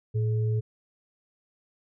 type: tone pair together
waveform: sine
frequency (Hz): 112.54 / 424.9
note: A2 / G#4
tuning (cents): +40 / +40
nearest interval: octave + major seventh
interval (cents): 2300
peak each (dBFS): -23 / -35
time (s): 0.14-0.61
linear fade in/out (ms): 20
effects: none